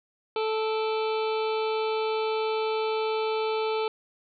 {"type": "harmonic tone with a mistuned harmonic", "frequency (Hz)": 438.5, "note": "A4", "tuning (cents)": -6, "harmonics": [1, 2, 3, 5, 6, 7, 8, 9, 10], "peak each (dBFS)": [-26, -32, -36, -40, -42, -43, -44, -45, -46], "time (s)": [0.36, 3.88], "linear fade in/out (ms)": 2, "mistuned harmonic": 5, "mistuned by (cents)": 110, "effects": []}